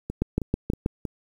two click trains, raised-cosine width 3 ms, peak -9 / -17 dBFS, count 5 / 4, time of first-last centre 0.22-0.861 / 0.1-1.052 s, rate 6.24 / 3.15 Hz, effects 8-bit

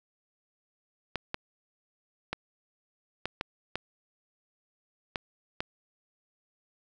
clicks, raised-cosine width 0.3 ms, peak -15 dBFS, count 8, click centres 1.157 / 1.344 / 2.33 / 3.256 / 3.411 / 3.756 / 5.158 / 5.605 s, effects none

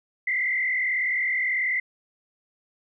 sine tone with frequency modulation, 2045 Hz, C7, 40 cents flat, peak -22 dBFS, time 0.27-1.8 s, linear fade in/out 5 ms, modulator 41.5 Hz, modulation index 2, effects none

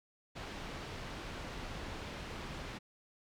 pink low-pass noise, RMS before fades -44 dBFS, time 0.35-2.79 s, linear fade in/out 20 ms, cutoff 4000 Hz, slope 12 dB/octave, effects none

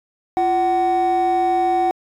triangle tone pair together, 345.7 / 750 Hz, F4 / F#5, -18 / +23 cents, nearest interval octave + minor second, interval 1341 cents, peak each -18 / -13 dBFS, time 0.37-1.91 s, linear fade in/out 0 ms, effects tanh soft clip ceiling -10 dBFS

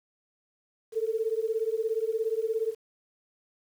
sine beating tone pair, 437.2 / 454.2 Hz, A4 / A#4, -11 / -45 cents, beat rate 17 Hz, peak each -29 dBFS, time 0.92-2.75 s, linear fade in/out 50 ms, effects 9-bit

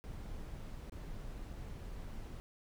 brown noise with dropouts, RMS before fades -45 dBFS, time 0.04-2.4 s, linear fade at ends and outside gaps 0 ms, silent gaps 0.896-0.921 / 1.531-1.535 s, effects none

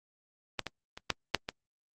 clicks, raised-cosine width 0.2 ms, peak -13 / -17 / -24 / -9 / -7 / -16 dBFS, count 6, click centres 0.593 / 0.667 / 0.975 / 1.103 / 1.347 / 1.489 s, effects Opus 32 kbps

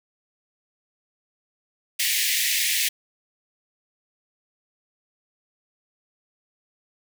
pink high-pass noise, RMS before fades -23 dBFS, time 1.99-2.89 s, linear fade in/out 10 ms, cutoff 1800 Hz, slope 96 dB/octave, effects none

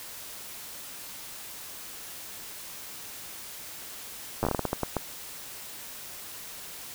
slowing click train, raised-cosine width 1 ms, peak -12 dBFS, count 12, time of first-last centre 4.43-4.967 s, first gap 9 ms, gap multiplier 1.31, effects white hiss -42 dBFS RMS until 6.94 s

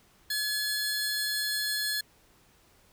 sawtooth tone pair together, 1700 / 4247 Hz, G#6 / C8, +40 / +25 cents, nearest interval octave + major third, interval 1585 cents, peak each -28 dBFS, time 0.3-2.01 s, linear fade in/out 5 ms, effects pink hiss -62 dBFS RMS until 2.92 s

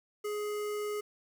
square tone with notch filter, 418 Hz, G#4, 11 cents sharp, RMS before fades -35 dBFS, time 0.24-1.01 s, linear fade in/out 10 ms, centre 3800 Hz, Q 1.7, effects 10-bit

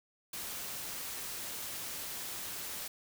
white noise, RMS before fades -41 dBFS, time 0.33-2.88 s, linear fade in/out 5 ms, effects none

